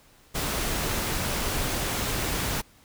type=noise; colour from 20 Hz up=pink; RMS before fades=-28 dBFS; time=0.34-2.62 s; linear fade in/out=20 ms; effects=pink hiss -57 dBFS RMS until 2.84 s